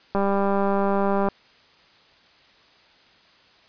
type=click train; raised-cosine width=1 ms; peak=-10 dBFS; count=226; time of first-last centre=0.15-1.286 s; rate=198 Hz; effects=white hiss -55 dBFS RMS until 3.68 s + resampled to 11025 Hz